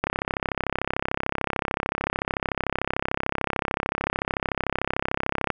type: click train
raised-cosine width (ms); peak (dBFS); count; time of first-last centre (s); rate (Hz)
0.5; -8; 184; 0.04-5.503; 33.5
effects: none